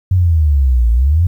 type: exponential two-way sweep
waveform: sine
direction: down then up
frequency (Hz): 95.1 to 56 to 92.1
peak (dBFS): -8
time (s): 0.11-1.27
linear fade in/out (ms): 5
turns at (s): 0.91
effects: 8-bit